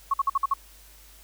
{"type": "tone bursts", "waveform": "sine", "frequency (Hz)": 1102, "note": "C#6", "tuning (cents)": -11, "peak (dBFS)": -19, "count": 6, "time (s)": [0.11, 0.538], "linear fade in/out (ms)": 5, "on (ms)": 28, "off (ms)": 52, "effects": ["added 50 Hz sine -52 dBFS peak until 1.23 s", "white hiss -53 dBFS RMS until 1.23 s"]}